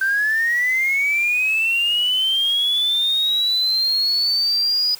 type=linear sweep; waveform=sine; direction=up; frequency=1544 to 4953 Hz; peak=-15 dBFS; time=0.01-4.95 s; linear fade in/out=5 ms; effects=tanh soft clip ceiling -12 dBFS + white hiss -41 dBFS RMS until 4.99 s